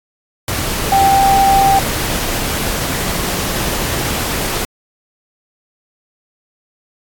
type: tone in noise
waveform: sine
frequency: 784 Hz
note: G5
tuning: in tune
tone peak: -8 dBFS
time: 0.92-1.79 s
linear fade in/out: 2 ms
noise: pink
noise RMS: -19 dBFS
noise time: 0.48-4.65 s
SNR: +8 dB
effects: AAC 64 kbps